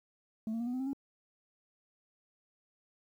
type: tone with pitch steps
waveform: sine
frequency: 220 / 228.4 / 237.2 / 246.2 / 255.7 / 265.4 / 275.6 Hz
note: A3 / A#3 / A#3 / B3 / C4 / C4 / C#4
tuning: 0 / -35 / +30 / -5 / -40 / +25 / -10 cents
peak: -30 dBFS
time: 0.47-0.932 s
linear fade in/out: 2 ms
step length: 66 ms
effects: tanh soft clip ceiling -32 dBFS + 11-bit